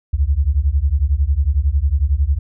sine beating tone pair, 65.41 / 76.41 Hz, C2 / D#2, 0 / -31 cents, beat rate 11 Hz, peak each -16 dBFS, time 0.13-2.39 s, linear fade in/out 10 ms, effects none

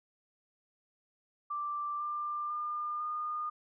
sine tone with pitch steps, 1176 / 1190.4 / 1204.9 / 1219.6 Hz, D6 / D6 / D6 / D#6, +2 / +23 / +44 / -35 cents, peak -33 dBFS, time 1.5-3.5 s, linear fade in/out 10 ms, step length 500 ms, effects none

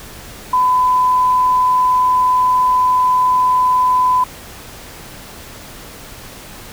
sine tone, 1006 Hz, B5, 32 cents sharp, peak -10 dBFS, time 0.53-4.24 s, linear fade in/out 5 ms, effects pink hiss -35 dBFS RMS until 6.72 s

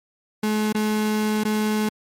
35% pulse tone with dropouts, 213.8 Hz, A3, 49 cents flat, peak -18 dBFS, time 0.43-1.89 s, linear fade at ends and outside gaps 5 ms, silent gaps 0.726-0.747 / 1.437-1.45 s, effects MP3 64 kbps

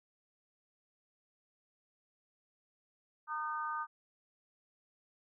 harmonic tone, 305.7 Hz, D#4, 30 cents flat, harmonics 3 / 4 / 5, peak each -41 / -37 / -43 dBFS, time 3.27-3.87 s, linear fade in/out 50 ms, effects none

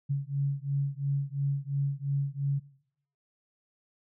sine beating tone pair, 138.59 / 141.49 Hz, C#3 / C#3, 0 / +36 cents, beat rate 2.9 Hz, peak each -30 dBFS, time 0.09-2.6 s, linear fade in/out 20 ms, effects noise-tail reverb RT60 0.7 s tail -20 dB re dry

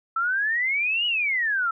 sine exponential two-way sweep, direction up then down, 1316 to 2948 to 1316 Hz, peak -21 dBFS, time 0.16-1.71 s, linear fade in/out 5 ms, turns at 1.06 s, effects none

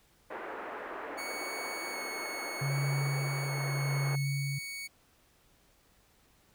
pink band-pass noise, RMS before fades -41 dBFS, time 0.3-4.16 s, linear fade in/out 10 ms, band 340 to 1900 Hz, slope 24 dB/octave
sawtooth tone with vibrato, 2217 Hz, C#7, in tune, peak -35 dBFS, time 1.17-4.88 s, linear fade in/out 20 ms, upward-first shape square, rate 0.65 Hz, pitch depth 10 cents each way
sine tone with tremolo, 139.4 Hz, C#3, 10 cents sharp, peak -28 dBFS, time 2.61-4.59 s, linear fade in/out 10 ms, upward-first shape sine, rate 0.86 Hz, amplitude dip 40%
effects pink hiss -66 dBFS RMS until 6.54 s

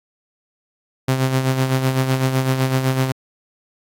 sawtooth tone with tremolo, 131.3 Hz, C3, 6 cents sharp, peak -10 dBFS, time 1.08-3.12 s, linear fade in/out 5 ms, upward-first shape sine, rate 7.9 Hz, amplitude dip 55%, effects AAC 64 kbps

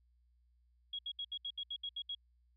sine tone bursts, 3311 Hz, G#7, 6 cents flat, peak -38 dBFS, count 10, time 0.93-2.15 s, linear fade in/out 5 ms, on 59 ms, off 70 ms, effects added 60 Hz sine -68 dBFS peak until 2.56 s

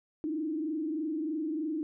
sine tone with frequency modulation, 311.7 Hz, D#4, 3 cents sharp, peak -30 dBFS, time 0.24-1.83 s, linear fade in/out 0 ms, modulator 23.2 Hz, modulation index 0.89, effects none

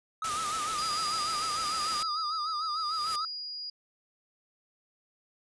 triangle tone with vibrato, 1253 Hz, D#6, 12 cents sharp, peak -29 dBFS, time 0.22-3.25 s, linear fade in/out 2 ms, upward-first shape sine, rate 6.7 Hz, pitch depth 87 cents each way
white low-pass noise, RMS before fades -38 dBFS, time 0.24-2.03 s, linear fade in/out 5 ms, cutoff 10000 Hz, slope 24 dB/octave
sine tone with tremolo, 4878 Hz, D#8, 35 cents flat, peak -33 dBFS, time 0.78-3.7 s, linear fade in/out 5 ms, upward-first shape sine, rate 1 Hz, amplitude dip 30%
white noise with exponential growth, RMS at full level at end -36 dBFS, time 2.56-3.16 s, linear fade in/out 5 ms, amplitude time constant 130 ms
effects resampled to 24000 Hz

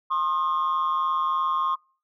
sine tone pair together, 1066 / 1229 Hz, C6 / D#6, +32 / -22 cents, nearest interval major second, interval 246 cents, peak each -21 / -25 dBFS, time 0.1-1.76 s, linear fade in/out 20 ms, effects noise-tail reverb RT60 0.4 s tail -26 dB re dry + tanh soft clip ceiling -18 dBFS

